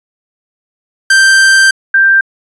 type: tone pair in turn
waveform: 45% pulse / sine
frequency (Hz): 1568 / 1577.1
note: G6 / G6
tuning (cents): 0 / +10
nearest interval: unison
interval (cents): 10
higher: second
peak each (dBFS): -4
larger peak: neither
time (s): 1.1-1.71 / 1.94-2.21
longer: first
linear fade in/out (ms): 5
effects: resampled to 24000 Hz